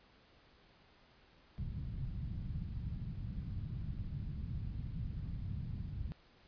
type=low-pass noise; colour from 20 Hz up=white; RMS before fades=-41 dBFS; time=1.58-6.12 s; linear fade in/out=0 ms; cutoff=150 Hz; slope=24 dB/octave; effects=pink hiss -65 dBFS RMS until 6.47 s + resampled to 11025 Hz